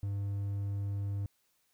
triangle tone, 100 Hz, G2, 35 cents sharp, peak -30 dBFS, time 0.03-1.26 s, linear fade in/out 0 ms, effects white hiss -74 dBFS RMS until 1.73 s

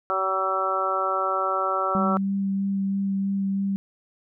harmonic tone, 190 Hz, F#3, 46 cents sharp, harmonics 2 / 3 / 4 / 5 / 6 / 7, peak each -32 / -29 / -30 / -35 / -29 / -25 dBFS, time 0.1-2.17 s, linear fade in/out 0 ms
sine tone with vibrato, 196 Hz, G3, in tune, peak -22 dBFS, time 1.95-3.76 s, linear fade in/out 0 ms, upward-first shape sine, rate 3.1 Hz, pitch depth 10 cents each way
effects none

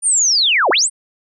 sine linear two-way sweep, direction down then up, 9397 to 312 to 9397 Hz, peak -11 dBFS, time 0.02-0.9 s, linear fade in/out 50 ms, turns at 0.7 s, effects none

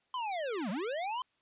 square linear two-way sweep, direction down then up, 1046.5 to 173 to 1046.5 Hz, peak -34 dBFS, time 0.14-1.22 s, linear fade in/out 2 ms, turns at 0.7 s, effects white hiss -74 dBFS RMS until 1.41 s + resampled to 8000 Hz

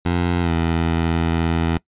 15% pulse tone with pitch glide, 87.31 to 82.79 Hz, F2 to E2, 0 to +8 cents, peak -11 dBFS, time 0.05-1.78 s, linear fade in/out 10 ms, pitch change -92 cents, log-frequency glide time 0.41-0.51 s, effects noise-tail reverb RT60 0.1 s tail -23 dB re dry + resampled to 8000 Hz

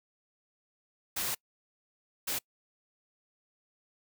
white noise bursts at uneven times, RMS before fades -33 dBFS, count 2, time 1.16-1.35 / 2.27-2.39 s, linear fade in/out 10 ms, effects noise-tail reverb RT60 0.1 s tail -26 dB re dry

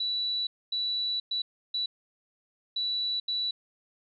sine tone bursts at uneven times, 3945 Hz, B7, 3 cents flat, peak -27 dBFS, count 6, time 0-0.47 / 0.72-1.2 / 1.31-1.42 / 1.74-1.86 / 2.76-3.2 / 3.28-3.51 s, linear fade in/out 5 ms, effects none

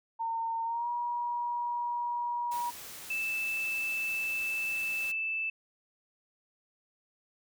sine tone with pitch glide, 912 to 957.9 Hz, A#5 to A#5, -38 to +47 cents, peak -30 dBFS, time 0.19-2.71 s, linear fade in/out 20 ms, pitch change +85 cents, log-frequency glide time 0.64-0.89 s
white noise, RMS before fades -45 dBFS, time 2.51-5.12 s, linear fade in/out 10 ms
sine tone, 2637 Hz, E7, in tune, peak -30 dBFS, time 3.1-5.5 s, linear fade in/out 5 ms
effects none

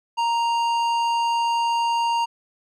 sine tone with tanh clipping, 932.3 Hz, A#5, in tune, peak -21 dBFS, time 0.17-2.26 s, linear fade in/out 20 ms, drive 13 dB, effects none

